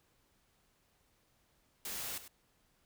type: noise with echo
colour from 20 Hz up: white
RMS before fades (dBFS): -41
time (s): 1.85-2.18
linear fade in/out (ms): 2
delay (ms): 100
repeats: 1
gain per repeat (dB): -12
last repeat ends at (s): 2.28
effects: pink hiss -73 dBFS RMS until 2.85 s

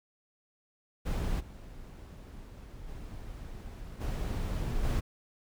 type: noise with level steps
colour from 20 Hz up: brown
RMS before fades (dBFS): -31 / -46 / -43 / -33 / -29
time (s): 1.05-5.01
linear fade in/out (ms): 20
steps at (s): 1.39 / 2.87 / 4 / 4.83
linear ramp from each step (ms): 20
effects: none

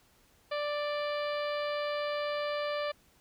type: harmonic tone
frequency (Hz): 588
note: D5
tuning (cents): +2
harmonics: 1 / 2 / 3 / 4 / 5 / 6 / 7 / 8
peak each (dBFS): -32 / -38 / -42 / -44 / -46 / -48 / -49 / -50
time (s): 0.51-2.92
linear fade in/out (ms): 10
effects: pink hiss -65 dBFS RMS until 3.2 s

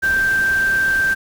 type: tone in noise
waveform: sine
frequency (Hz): 1568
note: G6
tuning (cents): 0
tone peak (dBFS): -14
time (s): 0.02-1.15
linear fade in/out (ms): 20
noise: pink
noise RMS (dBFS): -31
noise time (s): 0.02-1.15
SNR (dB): +14
effects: none

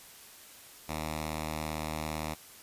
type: tone with notch filter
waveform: 5% pulse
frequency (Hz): 77.7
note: D#2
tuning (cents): -2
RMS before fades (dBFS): -36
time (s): 0.88-2.35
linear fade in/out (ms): 20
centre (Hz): 420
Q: 1.6
effects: white hiss -52 dBFS RMS until 2.62 s + resampled to 32000 Hz

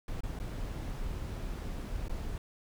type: noise with dropouts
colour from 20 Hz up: brown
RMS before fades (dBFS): -37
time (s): 0.08-2.38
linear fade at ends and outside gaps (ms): 2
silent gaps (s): 0.207-0.234 / 0.39-0.399 / 2.083-2.095
effects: none

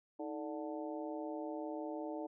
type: harmonic tone with a mistuned harmonic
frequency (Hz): 146.83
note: D3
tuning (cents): 0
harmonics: 2 / 3 / 4 / 5 / 6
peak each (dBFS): -42 / -47 / -45 / -49 / -50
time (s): 0.19-2.27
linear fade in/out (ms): 10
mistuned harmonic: 2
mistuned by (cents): +120
effects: none

